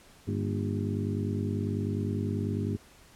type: harmonic tone with a mistuned harmonic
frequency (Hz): 50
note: G1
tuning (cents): +35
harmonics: 2 / 3 / 4 / 5 / 6 / 7 / 8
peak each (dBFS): -31 / -39 / -35 / -35 / -38 / -41 / -39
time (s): 0.27-2.77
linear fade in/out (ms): 10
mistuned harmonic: 5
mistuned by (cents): -80
effects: pink hiss -56 dBFS RMS until 3.15 s + low-pass 12000 Hz 12 dB/octave